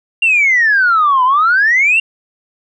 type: exponential two-way sweep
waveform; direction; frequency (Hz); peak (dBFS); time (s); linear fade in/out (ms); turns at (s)
sine; down then up; 2800 to 987.8 to 2800; -7; 0.22-2; 5; 1.24
effects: tanh soft clip ceiling -4 dBFS